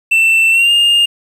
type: tone with pitch glide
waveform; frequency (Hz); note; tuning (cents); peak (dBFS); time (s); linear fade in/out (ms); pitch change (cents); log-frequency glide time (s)
triangle; 2675 to 2821; E7 to F7; +25 to +17; -6; 0.11-1.06; 10; +92; 0.51-0.71
effects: 7-bit